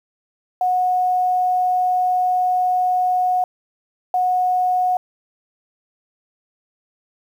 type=tone bursts at uneven times; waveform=sine; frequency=731 Hz; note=F#5; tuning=21 cents flat; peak=-15 dBFS; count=2; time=0.61-3.44 / 4.14-4.97 s; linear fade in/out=2 ms; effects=8-bit